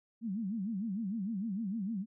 sine tone with vibrato, 207.7 Hz, G#3, in tune, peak -33 dBFS, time 0.21-2.06 s, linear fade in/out 50 ms, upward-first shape sine, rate 6.6 Hz, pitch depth 210 cents each way, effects none

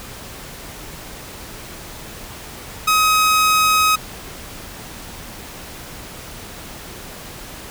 sawtooth tone, 1266 Hz, D#6, 30 cents sharp, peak -9 dBFS, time 2.87-3.96 s, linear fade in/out 10 ms, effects pink hiss -35 dBFS RMS until 7.7 s

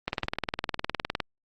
click train, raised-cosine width 0.3 ms, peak -11 dBFS, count 23, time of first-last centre 0.08-1.202 s, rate 19.6 Hz, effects Opus 32 kbps

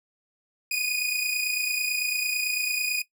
sawtooth tone pair together, 2457 / 2486 Hz, D#7 / D#7, -22 / -2 cents, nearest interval unison, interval 20 cents, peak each -24 dBFS, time 0.71-3.02 s, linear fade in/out 5 ms, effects noise-tail reverb RT60 0.1 s tail -17 dB re dry

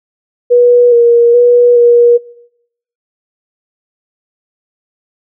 sine tone with pitch steps, 485.9 / 472 / 484.4 / 477 Hz, B4 / A#4 / B4 / A#4, -28 / +22 / -34 / +40 cents, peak -3 dBFS, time 0.5-2.18 s, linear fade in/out 20 ms, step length 420 ms, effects noise-tail reverb RT60 0.8 s tail -23 dB re dry

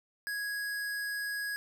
square tone, 1661.2 Hz, G#6, in tune, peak -34 dBFS, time 0.27-1.56 s, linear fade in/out 0 ms, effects none

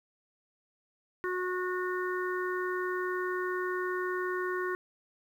harmonic tone, 365.1 Hz, F#4, 23 cents flat, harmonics 1 / 3 / 4 / 5, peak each -32 / -37 / -38 / -39 dBFS, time 1.24-4.75 s, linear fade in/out 0 ms, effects 10-bit

